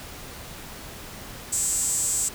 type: tone with high-pass filter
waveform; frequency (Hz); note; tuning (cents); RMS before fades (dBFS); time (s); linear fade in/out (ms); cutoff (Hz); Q
sawtooth; 352.5; F4; +16; -25; 1.52-2.29; 10; 7700; 8.1
effects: pink hiss -40 dBFS RMS until 2.34 s